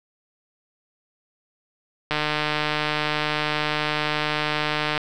click train, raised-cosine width 0.3 ms, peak -7 dBFS, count 434, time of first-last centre 2.11-4.978 s, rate 151 Hz, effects none

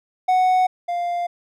triangle tone pair in turn, 740 / 698.5 Hz, F#5 / F5, 0 / 0 cents, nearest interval minor second, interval 100 cents, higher first, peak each -12 / -19 dBFS, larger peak first, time 0.28-0.67 / 0.88-1.27 s, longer neither, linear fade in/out 10 ms, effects none

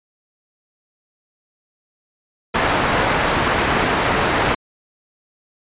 white low-pass noise, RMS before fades -18 dBFS, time 2.54-4.55 s, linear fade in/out 10 ms, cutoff 1600 Hz, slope 12 dB/octave, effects resampled to 8000 Hz

